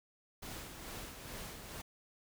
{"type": "noise with tremolo", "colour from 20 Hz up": "pink", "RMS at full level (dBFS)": -45, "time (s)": [0.42, 1.82], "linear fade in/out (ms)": 10, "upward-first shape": "sine", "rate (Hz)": 2.3, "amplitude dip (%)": 45, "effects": []}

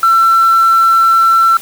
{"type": "tone", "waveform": "sine", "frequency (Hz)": 1345, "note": "E6", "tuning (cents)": 34, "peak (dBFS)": -4, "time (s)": [0.03, 1.57], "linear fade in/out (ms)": 2, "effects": ["tanh soft clip ceiling -3 dBFS", "white hiss -31 dBFS RMS until 1.61 s"]}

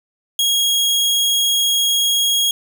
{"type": "tone", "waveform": "sawtooth", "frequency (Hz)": 3291, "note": "G#7", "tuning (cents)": -16, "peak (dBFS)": -11, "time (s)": [0.39, 2.51], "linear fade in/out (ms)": 2, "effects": []}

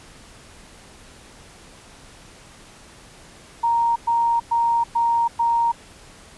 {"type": "tone bursts", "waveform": "sine", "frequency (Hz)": 932.3, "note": "A#5", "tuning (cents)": 0, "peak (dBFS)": -16, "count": 5, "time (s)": [3.63, 5.72], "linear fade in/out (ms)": 10, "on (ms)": 330, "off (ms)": 110, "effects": ["pink hiss -46 dBFS RMS until 6.37 s", "resampled to 24000 Hz"]}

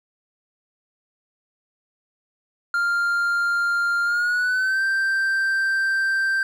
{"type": "tone with pitch glide", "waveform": "triangle", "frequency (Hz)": [1396.9, 1568], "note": ["F6", "G6"], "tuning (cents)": [0, 0], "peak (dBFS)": -17, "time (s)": [2.74, 6.43], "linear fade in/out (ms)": 2, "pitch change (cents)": 200, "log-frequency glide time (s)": [4.04, 4.83], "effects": []}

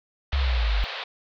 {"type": "band-pass noise", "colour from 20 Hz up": "white", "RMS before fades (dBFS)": -34, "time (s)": [0.32, 1.04], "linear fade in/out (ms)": 5, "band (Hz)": [460, 4200], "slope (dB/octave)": 48}
{"type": "exponential sweep", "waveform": "sine", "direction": "down", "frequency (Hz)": [71, 47.85], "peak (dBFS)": -20, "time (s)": [0.33, 0.84], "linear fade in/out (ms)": 0}
{"effects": []}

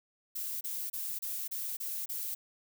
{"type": "noise bursts", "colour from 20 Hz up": "violet", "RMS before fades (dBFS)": -37, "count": 7, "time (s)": [0.35, 2.35], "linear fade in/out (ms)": 10, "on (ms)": 260, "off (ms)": 30, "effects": []}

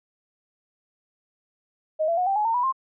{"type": "tone with pitch steps", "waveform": "sine", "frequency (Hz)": [625, 673.7, 726.3, 782.9, 844, 909.8, 980.7, 1057.2], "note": ["D#5", "E5", "F#5", "G5", "G#5", "A#5", "B5", "C6"], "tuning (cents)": [8, 38, -32, -2, 28, -42, -12, 18], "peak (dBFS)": -20, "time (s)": [1.99, 2.726], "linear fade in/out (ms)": 20, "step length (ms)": 92, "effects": []}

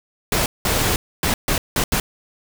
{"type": "noise bursts at uneven times", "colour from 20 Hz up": "pink", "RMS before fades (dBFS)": -19, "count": 6, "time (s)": [[0.32, 0.46], [0.65, 0.96], [1.23, 1.34], [1.48, 1.58], [1.76, 1.84], [1.92, 2]], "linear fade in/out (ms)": 2, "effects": []}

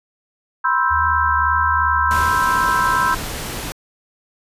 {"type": "chord", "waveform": "sine", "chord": "C major seventh", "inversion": "third", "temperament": "equal with one note detuned", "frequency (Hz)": [983.8, 1046.5, 1318.5, 1568], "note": ["B5", "C6", "E6", "G6"], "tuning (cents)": [-7, 0, 0, 0], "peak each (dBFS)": -20, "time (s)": [0.64, 3.15], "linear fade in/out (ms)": 10}
{"type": "tone with vibrato", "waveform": "sine", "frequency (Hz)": 78.2, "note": "D#2", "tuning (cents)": 9, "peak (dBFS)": -24, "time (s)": [0.9, 2.32], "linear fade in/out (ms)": 20, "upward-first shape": "triangle", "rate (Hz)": 1.6, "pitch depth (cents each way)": 56}
{"type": "noise", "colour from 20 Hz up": "pink", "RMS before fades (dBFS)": -27, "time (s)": [2.11, 3.72], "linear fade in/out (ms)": 0}
{"effects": ["resampled to 32000 Hz"]}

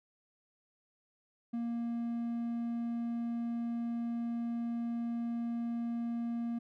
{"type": "tone", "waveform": "triangle", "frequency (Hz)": 234.3, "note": "A#3", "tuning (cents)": 9, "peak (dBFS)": -31, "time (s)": [1.53, 6.59], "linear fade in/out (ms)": 10, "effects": []}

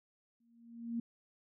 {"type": "tone with exponential growth", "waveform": "sine", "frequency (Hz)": 233.1, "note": "A#3", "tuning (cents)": 0, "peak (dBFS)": -32, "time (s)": [0.4, 1], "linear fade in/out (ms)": 5, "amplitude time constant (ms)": 130, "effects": []}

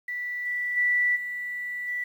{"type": "tone with level steps", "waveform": "sine", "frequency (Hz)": 1965, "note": "B6", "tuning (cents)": -9, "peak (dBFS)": [-29, -26, -20, -30, -27], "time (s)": [0.08, 2.04], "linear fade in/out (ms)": 5, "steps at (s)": [0.45, 0.76, 1.15, 1.87], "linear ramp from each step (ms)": 20, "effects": ["9-bit"]}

